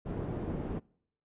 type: low-pass noise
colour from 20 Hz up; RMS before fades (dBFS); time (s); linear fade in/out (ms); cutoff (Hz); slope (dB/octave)
white; -36; 0.05-0.8; 20; 320; 12
effects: noise-tail reverb RT60 0.7 s tail -26 dB re dry + resampled to 8000 Hz